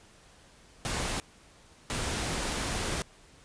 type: noise bursts at uneven times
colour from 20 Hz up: pink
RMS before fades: -32 dBFS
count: 2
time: 0.85-1.2 / 1.9-3.02 s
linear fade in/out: 0 ms
effects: pink hiss -57 dBFS RMS until 3.44 s + resampled to 22050 Hz